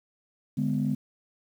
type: chord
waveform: sine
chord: G# diminished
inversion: second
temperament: equal with one note detuned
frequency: 146.83 / 207.7 / 251 Hz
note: D3 / G#3 / B3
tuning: 0 / 0 / +28 cents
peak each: -28 dBFS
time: 0.57-0.95 s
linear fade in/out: 10 ms
effects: tanh soft clip ceiling -16 dBFS + 9-bit